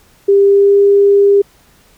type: tone with pitch glide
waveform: sine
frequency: 398.1 to 401.3 Hz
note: G4 to G4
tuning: +27 to +41 cents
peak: -5 dBFS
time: 0.28-1.42 s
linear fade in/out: 10 ms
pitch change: +14 cents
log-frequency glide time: 0.46-0.77 s
effects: pink hiss -49 dBFS RMS until 1.97 s